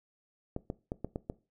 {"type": "clicks", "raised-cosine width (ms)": 2, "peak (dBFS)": -21, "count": 6, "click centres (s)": [0.564, 0.701, 0.919, 1.046, 1.159, 1.299], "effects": ["noise-tail reverb RT60 0.3 s tail -19 dB re dry"]}